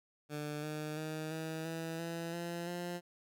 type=tone with pitch steps; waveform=15% pulse; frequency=149.1 / 152.59 / 156.15 / 159.8 / 163.54 / 167.36 / 171.27 / 175.27 Hz; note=D3 / D#3 / D#3 / D#3 / E3 / E3 / F3 / F3; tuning=+27 / -33 / +7 / +47 / -13 / +27 / -33 / +6 cents; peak=-32 dBFS; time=0.29-3.01 s; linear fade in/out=50 ms; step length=340 ms; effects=none